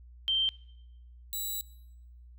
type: tone pair in turn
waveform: sine / 5% pulse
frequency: 3136 / 3913 Hz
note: G7 / B7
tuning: 0 / -17 cents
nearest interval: major third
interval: 383 cents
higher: second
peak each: -25 dBFS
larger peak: neither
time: 0.28-0.49 / 1.33-1.61 s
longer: second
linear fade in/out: 0 ms
effects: noise-tail reverb RT60 0.9 s tail -22 dB re dry + added 60 Hz sine -49 dBFS peak until 2.38 s